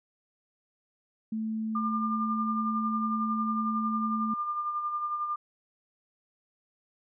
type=tone; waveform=sine; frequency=220 Hz; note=A3; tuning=in tune; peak=-29 dBFS; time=1.32-4.34 s; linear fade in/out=5 ms
type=tone with tremolo; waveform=sine; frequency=1200 Hz; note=D6; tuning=37 cents sharp; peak=-27 dBFS; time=1.75-5.36 s; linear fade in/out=5 ms; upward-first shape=sine; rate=11 Hz; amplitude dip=45%
effects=none